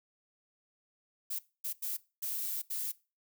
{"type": "noise bursts at uneven times", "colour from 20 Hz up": "violet", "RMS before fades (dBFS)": -36, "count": 5, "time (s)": [[1.3, 1.39], [1.64, 1.73], [1.82, 1.97], [2.22, 2.62], [2.7, 2.92]], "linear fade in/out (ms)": 10, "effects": ["noise-tail reverb RT60 0.3 s tail -20 dB re dry"]}